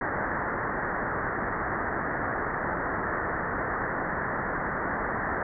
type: low-pass noise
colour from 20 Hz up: white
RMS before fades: -30 dBFS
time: 0.01-5.43 s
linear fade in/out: 2 ms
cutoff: 1900 Hz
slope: 96 dB/octave
effects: none